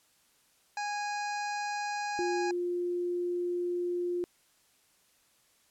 harmonic tone, 825 Hz, G#5, 12 cents flat, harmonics 1 / 2 / 3 / 5 / 6 / 7 / 8 / 9, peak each -33 / -39 / -43 / -47 / -49 / -50 / -51 / -52 dBFS, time 0.77-2.51 s, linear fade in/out 2 ms
sine tone, 352.5 Hz, F4, 16 cents sharp, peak -29 dBFS, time 2.19-4.24 s, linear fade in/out 0 ms
effects white hiss -67 dBFS RMS until 5.7 s + low-pass 12000 Hz 12 dB/octave

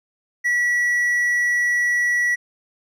triangle tone, 1940 Hz, B6, 31 cents flat, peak -15 dBFS, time 0.44-2.36 s, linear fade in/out 20 ms, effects none

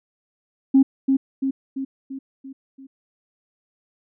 sine tone with echo, 268.8 Hz, C4, 47 cents sharp, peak -9 dBFS, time 0.74-0.83 s, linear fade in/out 10 ms, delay 340 ms, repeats 6, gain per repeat -5 dB, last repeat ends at 2.87 s, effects tanh soft clip ceiling -6 dBFS

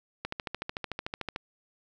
click train, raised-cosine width 0.3 ms, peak -17 dBFS, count 16, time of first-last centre 0.25-1.361 s, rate 13.5 Hz, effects none

